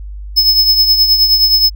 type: tone with tremolo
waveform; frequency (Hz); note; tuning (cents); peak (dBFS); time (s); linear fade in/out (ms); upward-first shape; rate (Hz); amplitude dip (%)
square; 5200; E8; -24; -5; 0.36-1.7; 20; triangle; 9.5; 65
effects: added 50 Hz sine -24 dBFS peak until 1.75 s